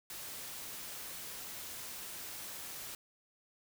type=noise; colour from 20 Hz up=white; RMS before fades=-45 dBFS; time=0.1-2.95 s; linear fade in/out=2 ms; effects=none